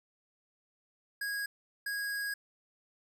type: tone bursts at uneven times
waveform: square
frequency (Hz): 1647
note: G#6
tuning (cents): -15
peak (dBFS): -34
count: 2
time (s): 1.21-1.46 / 1.86-2.34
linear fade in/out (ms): 5
effects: none